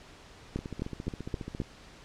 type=two click trains; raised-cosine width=3 ms; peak=-24 / -18 dBFS; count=16 / 5; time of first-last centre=0.59-1.617 / 0.56-1.602 s; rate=14.6 / 3.84 Hz; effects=pink hiss -52 dBFS RMS until 2.04 s + low-pass 6000 Hz 12 dB/octave